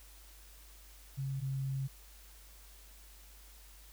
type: tone pair in turn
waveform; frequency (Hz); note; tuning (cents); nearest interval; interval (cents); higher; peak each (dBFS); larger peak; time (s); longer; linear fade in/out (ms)
sine; 135.6 / 134.74; C#3 / C#3; -38 / -49; unison; 11; first; -34 / -33; second; 1.17-1.41 / 1.41-1.88; second; 20
effects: added 50 Hz sine -55 dBFS peak until 3.92 s + white hiss -59 dBFS RMS until 3.92 s